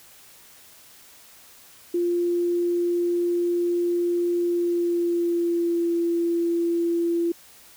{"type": "tone with pitch glide", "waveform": "sine", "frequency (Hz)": [348.1, 340], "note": ["F4", "F4"], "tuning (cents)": [-6, -46], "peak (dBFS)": -20, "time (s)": [1.94, 7.32], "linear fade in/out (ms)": 5, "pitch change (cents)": -40, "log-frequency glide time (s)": [4.37, 5.92], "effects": ["white hiss -50 dBFS RMS until 7.76 s"]}